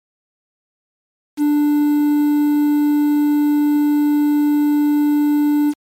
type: tone with quantisation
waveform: triangle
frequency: 294.6 Hz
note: D4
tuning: 6 cents sharp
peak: -10 dBFS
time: 1.37-5.74 s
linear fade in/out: 50 ms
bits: 6
effects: MP3 64 kbps